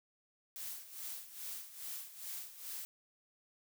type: noise with tremolo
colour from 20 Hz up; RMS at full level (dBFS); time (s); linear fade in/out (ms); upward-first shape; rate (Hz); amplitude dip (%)
blue; -43; 0.56-2.85; 0; sine; 2.4; 75
effects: none